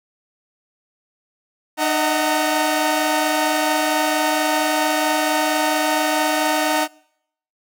sawtooth tone cluster, 303.8 / 632 / 746 / 915 Hz, D#4 / D#5 / F#5 / A#5, -41 / +27 / +14 / -32 cents, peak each -19 dBFS, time 1.77-6.88 s, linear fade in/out 50 ms, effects noise-tail reverb RT60 0.7 s tail -25 dB re dry

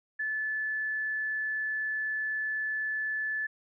sine tone, 1736 Hz, A6, 24 cents flat, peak -29 dBFS, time 0.19-3.47 s, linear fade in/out 10 ms, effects none

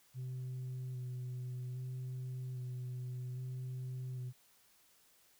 sine tone with vibrato, 126.8 Hz, B2, 46 cents sharp, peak -37 dBFS, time 0.14-4.33 s, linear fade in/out 50 ms, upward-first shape square, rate 0.62 Hz, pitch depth 16 cents each way, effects tanh soft clip ceiling -38 dBFS + white hiss -68 dBFS RMS until 5.39 s

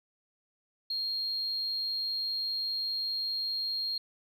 sine tone, 4235 Hz, C8, 20 cents sharp, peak -29 dBFS, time 0.9-3.98 s, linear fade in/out 5 ms, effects tanh soft clip ceiling -26 dBFS

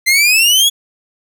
sawtooth exponential sweep, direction up, 2052 to 3400 Hz, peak -5 dBFS, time 0.06-0.7 s, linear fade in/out 20 ms, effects none

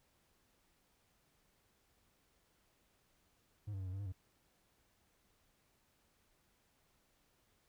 triangle tone with pitch steps, 104.2 / 96.7 / 94.4 / 91.8 / 97.1 / 101.1 / 92.6 Hz, G#2 / G2 / F#2 / F#2 / G2 / G#2 / F#2, +6 / -23 / +35 / -13 / -16 / -46 / +2 cents, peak -38 dBFS, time 3.67-4.125 s, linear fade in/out 10 ms, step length 65 ms, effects pink hiss -75 dBFS RMS until 7.68 s

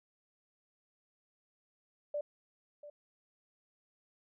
sine tone with echo, 587.3 Hz, D5, in tune, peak -33 dBFS, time 2.14-2.21 s, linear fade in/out 5 ms, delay 690 ms, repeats 1, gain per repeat -14 dB, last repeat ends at 2.9 s, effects none

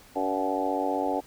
harmonic tone with a mistuned harmonic, 95.2 Hz, F#2, 50 cents sharp, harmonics 3 / 4 / 5 / 6 / 7 / 8 / 9, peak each -31 / -35 / -33 / -33 / -35 / -31 / -32 dBFS, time 0.15-1.21 s, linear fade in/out 20 ms, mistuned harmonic 8, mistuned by -32 cents, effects pink hiss -53 dBFS RMS until 1.26 s

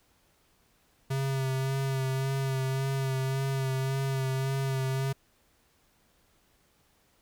square tone with vibrato, 134 Hz, C3, 42 cents sharp, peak -28 dBFS, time 1.1-5.13 s, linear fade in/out 10 ms, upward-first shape sine, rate 1.8 Hz, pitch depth 24 cents each way, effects pink hiss -67 dBFS RMS until 7.21 s

